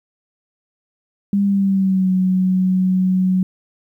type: tone with pitch glide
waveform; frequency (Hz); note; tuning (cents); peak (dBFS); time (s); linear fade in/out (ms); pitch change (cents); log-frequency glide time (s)
sine; 200.2 to 185.72; G3 to F#3; +37 to +7; -13; 1.33-3.43; 2; -130; 1.44-2.11
effects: 9-bit